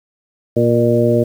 harmonic tone with a mistuned harmonic, 118.1 Hz, A#2, 23 cents sharp, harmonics 1 / 2 / 3 / 4 / 5, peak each -17 / -17 / -17 / -17 / -17 dBFS, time 0.56-1.24 s, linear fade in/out 10 ms, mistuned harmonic 5, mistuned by +18 cents, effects 7-bit

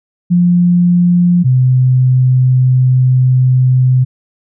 sine tone pair in turn, 176.1 / 128.12 Hz, F3 / C3, +15 / -36 cents, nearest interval tritone, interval 551 cents, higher first, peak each -6 dBFS, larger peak neither, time 0.3-1.44 / 1.44-4.05 s, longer second, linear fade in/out 20 ms, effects none

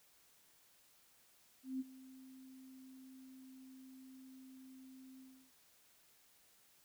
sine tone with ADSR envelope, 261.6 Hz, C4, in tune, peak -36 dBFS, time 1.63-5.52 s, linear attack 170 ms, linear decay 29 ms, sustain -18 dB, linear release 320 ms, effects white hiss -69 dBFS RMS until 6.84 s

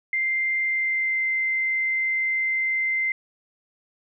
sine tone with pitch glide, 2093 to 2079 Hz, C7 to C7, 0 to -12 cents, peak -21 dBFS, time 0.13-3.12 s, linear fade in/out 2 ms, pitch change -12 cents, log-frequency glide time 0.61-1.26 s, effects none

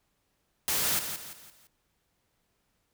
white noise with echo, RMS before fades -28 dBFS, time 0.68-0.99 s, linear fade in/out 0 ms, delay 170 ms, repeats 4, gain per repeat -8 dB, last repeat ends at 1.67 s, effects pink hiss -75 dBFS RMS until 2.93 s

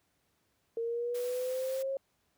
sine linear sweep, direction up, 457.6 to 545 Hz, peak -31 dBFS, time 0.77-1.97 s, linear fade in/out 2 ms
white high-pass noise, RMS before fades -48 dBFS, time 1.14-1.83 s, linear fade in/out 10 ms, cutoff 300 Hz, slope 96 dB/octave
effects pink hiss -75 dBFS RMS until 2.37 s + high-pass 60 Hz 12 dB/octave

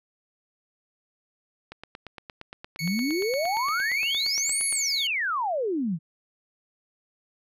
click train, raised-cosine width 0.3 ms, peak -23 dBFS, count 27, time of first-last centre 1.72-4.726 s, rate 8.65 Hz
25% pulse tone, 2217 Hz, C#7, in tune, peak -27 dBFS, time 2.79-5.07 s, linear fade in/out 2 ms
sine exponential two-way sweep, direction up then down, 150 to 11130 to 150 Hz, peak -24 dBFS, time 2.8-5.99 s, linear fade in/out 50 ms, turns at 4.66 s
effects resampled to 32000 Hz

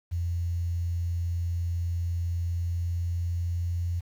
sine tone with pitch glide, 86 to 86.75 Hz, F2 to F2, -26 to -11 cents, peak -26 dBFS, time 0.11-4.01 s, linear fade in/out 20 ms, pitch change +15 cents, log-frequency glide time 2.36-3.89 s, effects 9-bit

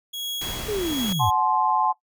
40% pulse tone with tremolo, 3322 Hz, G#7, in tune, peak -26 dBFS, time 0.13-1.31 s, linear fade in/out 10 ms, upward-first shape sine, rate 1.3 Hz, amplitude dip 80%
pink noise, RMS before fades -33 dBFS, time 0.41-1.13 s, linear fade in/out 5 ms
sine linear sweep, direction down, 440 to 82.41 Hz, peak -23 dBFS, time 0.68-1.3 s, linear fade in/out 10 ms
sine chord, F# diminished, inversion none, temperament equal with one note detuned, 740 / 859.9 / 1046.5 Hz, F#5 / A5 / C6, 0 / -40 / 0 cents, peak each -25 / -22 / -23 dBFS, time 1.19-1.93 s, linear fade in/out 20 ms
effects noise-tail reverb RT60 0.1 s tail -17 dB re dry

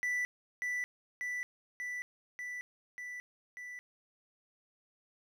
triangle tone with echo, 1975.5 Hz, B6, in tune, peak -29 dBFS, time 0.03-0.25 s, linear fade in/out 0 ms, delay 590 ms, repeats 6, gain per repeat -2 dB, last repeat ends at 3.79 s, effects none

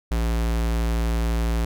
square tone, 57 Hz, A#1, 38 cents flat, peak -21 dBFS, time 0.11-1.65 s, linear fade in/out 5 ms, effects none

